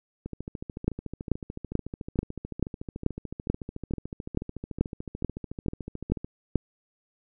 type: two click trains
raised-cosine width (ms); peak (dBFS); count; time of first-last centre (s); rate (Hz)
3; -22 / -9; 83 / 14; 0.26-6.245 / 0.88-6.557; 13.7 / 2.29
effects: none